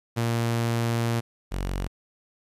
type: tone pair in turn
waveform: sawtooth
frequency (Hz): 116.54 / 46.41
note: A#2 / F#1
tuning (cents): 0 / +6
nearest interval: octave + major third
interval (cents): 1594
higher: first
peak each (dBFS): -19 / -23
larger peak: first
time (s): 0.16-1.21 / 1.51-1.88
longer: first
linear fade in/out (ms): 20
effects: resampled to 32000 Hz + 10-bit